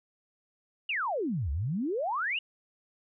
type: exponential two-way sweep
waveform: sine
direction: down then up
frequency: 2960 to 65.7 to 2960 Hz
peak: -28 dBFS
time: 0.89-2.39 s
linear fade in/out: 5 ms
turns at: 1.51 s
effects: none